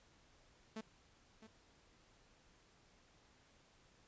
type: tone with echo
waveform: sawtooth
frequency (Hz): 220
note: A3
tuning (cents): 0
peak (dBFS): -40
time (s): 0.76-0.81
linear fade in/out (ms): 5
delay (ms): 660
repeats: 1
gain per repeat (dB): -12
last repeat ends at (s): 1.47
effects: pink hiss -69 dBFS RMS until 4.07 s + resampled to 16000 Hz